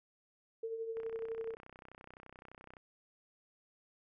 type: tone with tremolo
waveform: sine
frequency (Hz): 451.8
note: A4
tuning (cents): +46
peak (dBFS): -35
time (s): 0.63-1.55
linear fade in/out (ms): 5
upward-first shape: triangle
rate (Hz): 12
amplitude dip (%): 60
type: click train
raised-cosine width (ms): 0.5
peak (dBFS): -37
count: 58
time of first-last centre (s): 0.97-2.768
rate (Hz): 31.7
effects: none